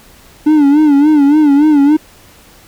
triangle tone with vibrato, 293.7 Hz, D4, in tune, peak -3 dBFS, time 0.46-1.97 s, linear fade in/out 10 ms, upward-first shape sine, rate 3.5 Hz, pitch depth 96 cents each way, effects pink hiss -42 dBFS RMS until 2.67 s

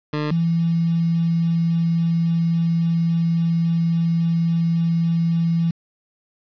20% pulse / sine tone pair in turn, 150 / 167.1 Hz, D3 / E3, +37 / +24 cents, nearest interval major second, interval 187 cents, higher second, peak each -16 dBFS, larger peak neither, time 0.13-0.31 / 0.31-5.71 s, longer second, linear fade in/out 5 ms, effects resampled to 11025 Hz + 7-bit

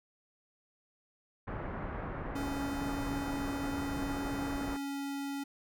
pink low-pass noise, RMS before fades -39 dBFS, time 1.47-4.77 s, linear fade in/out 10 ms, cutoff 1700 Hz, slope 24 dB/octave
square tone, 279.2 Hz, C#4, 13 cents sharp, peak -36 dBFS, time 2.35-5.44 s, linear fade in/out 10 ms
effects none

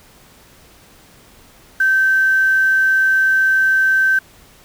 sine tone with quantisation, 1551 Hz, G6, 19 cents flat, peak -11 dBFS, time 1.8-4.19 s, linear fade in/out 5 ms, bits 6, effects pink hiss -47 dBFS RMS until 4.64 s

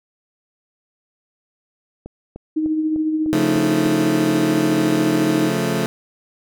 click train, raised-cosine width 2 ms, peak -20 dBFS, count 7, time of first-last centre 2.06-3.862 s, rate 3.33 Hz
sine tone with tremolo, 312.1 Hz, D#4, 5 cents sharp, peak -15 dBFS, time 2.56-5.5 s, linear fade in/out 10 ms, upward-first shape triangle, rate 14 Hz, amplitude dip 45%
20% pulse chord, Db augmented, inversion none, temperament equal with one note detuned, 138.59 / 176.13 / 220 Hz, Db3 / F3 / A3, 0 / +15 / 0 cents, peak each -19 / -18 / -17 dBFS, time 3.33-5.86 s, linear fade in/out 0 ms
effects none

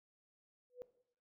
sine tone with exponential growth, 495.2 Hz, B4, 5 cents sharp, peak -40 dBFS, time 0.7-0.82 s, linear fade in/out 0 ms, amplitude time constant 26 ms, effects noise-tail reverb RT60 0.7 s tail -17 dB re dry

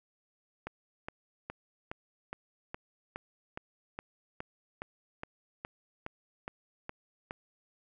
click train, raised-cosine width 0.5 ms, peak -23 dBFS, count 17, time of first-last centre 0.67-7.309 s, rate 2.41 Hz, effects none

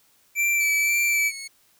square tone with vibrato, 2331 Hz, D7, 14 cents flat, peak -20 dBFS, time 0.35-1.32 s, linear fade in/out 50 ms, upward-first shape sine, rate 1.9 Hz, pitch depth 19 cents each way
15% pulse tone with pitch glide, 2226 to 2194 Hz, C#7 to C#7, +7 to -18 cents, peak -27 dBFS, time 0.6-1.48 s, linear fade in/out 10 ms, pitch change -25 cents, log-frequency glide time 1.11-1.18 s
effects white hiss -61 dBFS RMS until 1.79 s

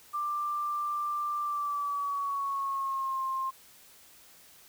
sine tone with pitch glide, 1183 to 1060 Hz, D6 to C6, +12 to +22 cents, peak -29 dBFS, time 0.13-3.51 s, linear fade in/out 20 ms, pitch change -190 cents, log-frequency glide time 1.4-3.22 s, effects white hiss -56 dBFS RMS until 4.68 s

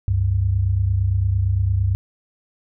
sine tone pair together, 69.2 / 98 Hz, C#2 / G2, -2 / 0 cents, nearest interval tritone, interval 602 cents, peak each -22 / -17 dBFS, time 0.08-1.95 s, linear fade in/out 0 ms, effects none

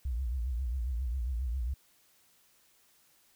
sine tone with vibrato, 61.74 Hz, B1, in tune, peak -30 dBFS, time 0.05-1.74 s, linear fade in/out 5 ms, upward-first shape triangle, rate 7.4 Hz, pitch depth 200 cents each way, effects white hiss -66 dBFS RMS until 3.35 s

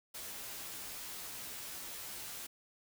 white noise with comb filter, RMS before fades -45 dBFS, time 0.14-2.47 s, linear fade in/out 10 ms, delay 13 ms, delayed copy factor -0.7, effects none

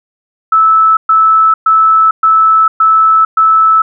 sine tone bursts, 1309 Hz, E6, 13 cents flat, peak -4 dBFS, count 6, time 0.52-3.82 s, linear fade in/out 5 ms, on 450 ms, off 120 ms, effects none

